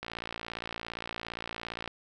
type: click train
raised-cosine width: 0.3 ms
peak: -20 dBFS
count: 107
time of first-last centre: 0.03-1.877 s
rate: 57.4 Hz
effects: none